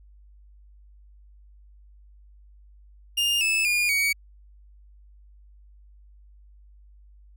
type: tone with pitch steps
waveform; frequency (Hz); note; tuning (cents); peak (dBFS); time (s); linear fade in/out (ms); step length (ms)
40% pulse; 2820 / 2616 / 2427 / 2251; F7 / E7 / D#7 / C#7; +16 / -14 / -44 / +26; -20; 3.17-4.13; 10; 240
effects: added 50 Hz sine -49 dBFS peak until 7.36 s